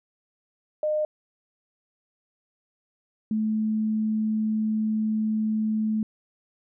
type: tone pair in turn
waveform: sine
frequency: 610 / 217 Hz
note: D#5 / A3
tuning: -34 / -24 cents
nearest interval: octave + tritone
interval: 1790 cents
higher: first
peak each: -22 dBFS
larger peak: neither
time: 0.83-1.05 / 3.31-6.03 s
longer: second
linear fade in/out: 2 ms
effects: none